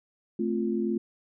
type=chord; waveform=sine; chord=F major; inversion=first; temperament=equal; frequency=220 / 261.6 / 349.2 Hz; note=A3 / C4 / F4; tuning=0 / 0 / 0 cents; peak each=-28 / -33 / -29 dBFS; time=0.39-0.98 s; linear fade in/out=5 ms; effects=none